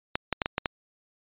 clicks, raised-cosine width 0.3 ms, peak -9 dBFS, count 6, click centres 0.155 / 0.327 / 0.418 / 0.459 / 0.581 / 0.658 s, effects resampled to 8000 Hz

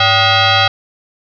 sine tone with frequency modulation, 1244.5 Hz, D#6, in tune, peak -8 dBFS, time 0-0.68 s, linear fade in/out 5 ms, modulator 673 Hz, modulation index 4.4, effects none

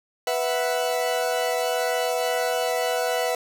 40% pulse chord, B suspended fourth, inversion none, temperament equal, 493.9 / 659.3 / 740 Hz, B4 / E5 / F#5, 0 / 0 / 0 cents, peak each -25 / -26 / -27 dBFS, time 0.27-3.35 s, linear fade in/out 2 ms, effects none

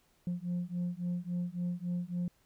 sine beating tone pair, 174.6 / 178.2 Hz, F3 / F3, 0 / +35 cents, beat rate 3.6 Hz, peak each -34 / -34 dBFS, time 0.27-2.28 s, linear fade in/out 2 ms, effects tanh soft clip ceiling -29 dBFS + pink hiss -70 dBFS RMS until 2.45 s

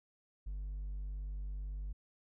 sine tone with hard clipping, 49 Hz, G1, in tune, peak -39 dBFS, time 0.46-1.93 s, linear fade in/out 10 ms, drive 2 dB, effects none

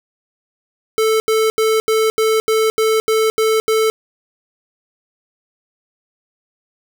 square tone bursts, 440 Hz, A4, in tune, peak -13 dBFS, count 10, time 0.98-3.9 s, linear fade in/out 0 ms, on 220 ms, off 80 ms, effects none

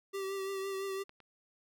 square tone with vibrato, 388.9 Hz, G4, 14 cents flat, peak -36 dBFS, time 0.13-1.04 s, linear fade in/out 20 ms, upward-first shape triangle, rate 5.9 Hz, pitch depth 31 cents each way
clicks, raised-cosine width 0.3 ms, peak -36 / -42 dBFS, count 2, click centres 1.094 / 1.203 s
effects none

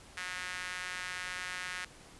sawtooth tone with high-pass filter, 181.8 Hz, F#3, 30 cents flat, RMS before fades -40 dBFS, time 0.17-1.85 s, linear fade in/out 5 ms, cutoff 1700 Hz, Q 2.2, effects pink hiss -55 dBFS RMS until 2.19 s + resampled to 24000 Hz

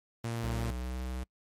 sawtooth tone, 116 Hz, A#2, 8 cents flat, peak -29 dBFS, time 0.24-0.71 s, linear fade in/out 5 ms
square tone with pitch glide, 61.74 to 63.33 Hz, B1 to B1, 0 to +44 cents, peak -35 dBFS, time 0.43-1.24 s, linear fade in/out 10 ms, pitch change +44 cents, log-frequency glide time 0.76-0.96 s
effects noise-tail reverb RT60 0.1 s tail -25 dB re dry + MP3 64 kbps

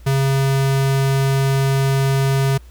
square tone, 135.9 Hz, C#3, 34 cents flat, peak -15 dBFS, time 0.06-2.58 s, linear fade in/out 10 ms, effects added 60 Hz sine -38 dBFS peak until 2.7 s + pink hiss -53 dBFS RMS until 2.7 s

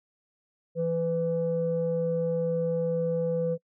sine tone pair together, 165.94 / 500 Hz, E3 / B4, +12 / +21 cents, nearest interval octave + perfect fifth, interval 1909 cents, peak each -29 / -25 dBFS, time 0.75-3.58 s, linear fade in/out 50 ms, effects noise-tail reverb RT60 0.1 s tail -26 dB re dry + tanh soft clip ceiling -18 dBFS

